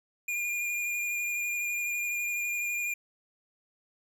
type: tone with vibrato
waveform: square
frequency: 2418 Hz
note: D7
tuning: 50 cents sharp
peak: -30 dBFS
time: 0.28-2.94 s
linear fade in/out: 5 ms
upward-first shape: sine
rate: 12 Hz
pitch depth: 18 cents each way
effects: none